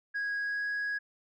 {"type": "tone with pitch glide", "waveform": "sine", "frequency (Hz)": [1651, 1660.6], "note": ["G#6", "G#6"], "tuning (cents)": [-11, -1], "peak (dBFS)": -28, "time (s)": [0.14, 0.99], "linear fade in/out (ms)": 20, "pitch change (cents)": 10, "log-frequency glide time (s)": [0.41, 0.67], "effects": ["tanh soft clip ceiling -29 dBFS"]}